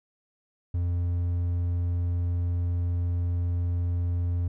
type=tone; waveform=triangle; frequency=87.31 Hz; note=F2; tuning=in tune; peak=-22 dBFS; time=0.74-4.48 s; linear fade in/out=5 ms; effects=none